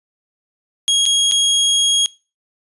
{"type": "tone with dropouts", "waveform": "sawtooth", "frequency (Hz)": 3284, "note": "G#7", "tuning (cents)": -20, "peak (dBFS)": -9, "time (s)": [0.88, 2.06], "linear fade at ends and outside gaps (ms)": 0, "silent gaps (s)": [[1.055, 1.062], [1.313, 1.32]], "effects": ["noise-tail reverb RT60 0.3 s tail -22 dB re dry", "resampled to 24000 Hz"]}